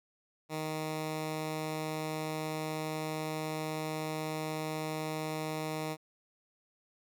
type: tone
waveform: 10% pulse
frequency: 156.1 Hz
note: D#3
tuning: 6 cents sharp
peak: -26 dBFS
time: 0.49-5.97 s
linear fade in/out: 50 ms
effects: none